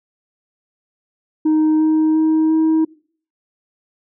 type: tone with pitch steps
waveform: sine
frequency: 311.1 / 313.4 / 315.8 / 318.2 Hz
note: D#4 / D#4 / D#4 / D#4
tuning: 0 / +13 / +26 / +39 cents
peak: -9 dBFS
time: 1.45-2.85 s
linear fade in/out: 10 ms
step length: 350 ms
effects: noise-tail reverb RT60 0.5 s tail -24 dB re dry + tanh soft clip ceiling -11 dBFS